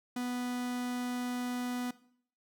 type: tone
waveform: 45% pulse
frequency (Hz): 246.9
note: B3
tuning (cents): 0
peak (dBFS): -33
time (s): 0.16-1.91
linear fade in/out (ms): 5
effects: noise-tail reverb RT60 0.6 s tail -18 dB re dry